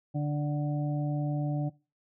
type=harmonic tone with a mistuned harmonic; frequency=146.83 Hz; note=D3; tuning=in tune; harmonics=1 / 2 / 4 / 5; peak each=-28 / -34 / -40 / -42 dBFS; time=0.14-1.7 s; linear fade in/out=20 ms; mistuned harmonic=5; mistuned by=+20 cents; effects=noise-tail reverb RT60 0.3 s tail -21 dB re dry